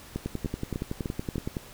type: two click trains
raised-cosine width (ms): 3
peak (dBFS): -17 / -17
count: 5 / 15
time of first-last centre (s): 0.16-1.358 / 0.26-1.568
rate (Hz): 3.34 / 10.7
effects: pink hiss -48 dBFS RMS until 1.73 s